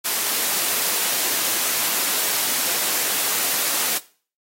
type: high-pass noise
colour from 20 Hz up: white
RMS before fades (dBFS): -22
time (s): 0.04-3.99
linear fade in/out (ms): 20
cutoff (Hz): 240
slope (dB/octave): 12
effects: noise-tail reverb RT60 0.4 s tail -18 dB re dry + AAC 48 kbps